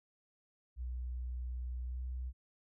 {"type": "tone with pitch glide", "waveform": "sine", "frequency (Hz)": [61.74, 62.93], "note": ["B1", "B1"], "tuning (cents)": [0, 33], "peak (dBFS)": -37, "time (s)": [0.76, 2.33], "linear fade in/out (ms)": 50, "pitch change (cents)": 33, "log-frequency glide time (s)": [1.86, 1.99], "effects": []}